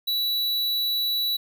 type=tone; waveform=square; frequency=3935 Hz; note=B7; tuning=7 cents flat; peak=-23 dBFS; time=0.07-1.37 s; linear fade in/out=10 ms; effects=none